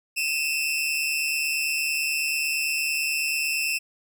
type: tone pair together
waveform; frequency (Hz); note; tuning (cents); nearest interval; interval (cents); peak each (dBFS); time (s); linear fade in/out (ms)
sawtooth; 2539 / 2688; D#7 / E7; +34 / +33; minor second; 99; -25 / -22; 0.16-3.79; 20
effects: none